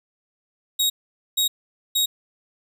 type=tone bursts; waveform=sawtooth; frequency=3779 Hz; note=A#7; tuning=23 cents sharp; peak=-15 dBFS; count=3; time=0.79-2.06 s; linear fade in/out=10 ms; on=110 ms; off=470 ms; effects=none